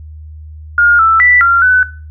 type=tone with pitch steps; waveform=sine; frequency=1420 / 1325 / 1972 / 1382 / 1502 Hz; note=F6 / E6 / B6 / F6 / F#6; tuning=+28 / +9 / -3 / -19 / +26 cents; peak=-5 dBFS; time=0.78-1.83 s; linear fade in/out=2 ms; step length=210 ms; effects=noise-tail reverb RT60 0.4 s tail -19 dB re dry + added 77 Hz sine -28 dBFS peak until 2.1 s